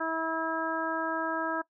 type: harmonic tone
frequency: 324 Hz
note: E4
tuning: 30 cents flat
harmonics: 1 / 2 / 3 / 4 / 5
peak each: -35 / -35 / -35 / -35 / -35 dBFS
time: 0-1.62 s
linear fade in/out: 10 ms
effects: noise-tail reverb RT60 0.1 s tail -20 dB re dry